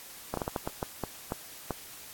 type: slowing click train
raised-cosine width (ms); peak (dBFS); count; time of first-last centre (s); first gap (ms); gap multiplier
1; -16; 10; 0.34-1.707; 33; 1.36
effects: white hiss -47 dBFS RMS until 2.13 s + AAC 64 kbps